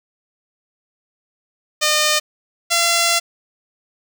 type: tone pair in turn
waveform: 5% pulse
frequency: 608 / 682.5 Hz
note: D#5 / F5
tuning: -40 / -40 cents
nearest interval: major second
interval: 200 cents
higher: second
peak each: -3 dBFS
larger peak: neither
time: 1.81-2.2 / 2.7-3.2 s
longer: second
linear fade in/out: 20 ms
effects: none